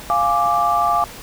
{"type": "chord", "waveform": "sine", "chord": "D diminished", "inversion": "first", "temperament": "equal", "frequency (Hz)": [698.5, 830.6, 1174.7], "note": ["F5", "Ab5", "D6"], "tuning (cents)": [0, 0, 0], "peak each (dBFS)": [-19, -21, -17], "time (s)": [0.1, 1.04], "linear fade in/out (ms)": 0, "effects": ["pink hiss -36 dBFS RMS until 1.22 s"]}